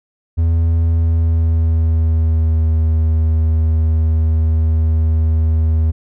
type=tone with pitch glide; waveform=triangle; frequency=82.41 to 79.74 Hz; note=E2 to D#2; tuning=0 to +43 cents; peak=-9 dBFS; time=0.37-5.92 s; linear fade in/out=20 ms; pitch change=-57 cents; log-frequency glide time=0.88-2.68 s; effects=none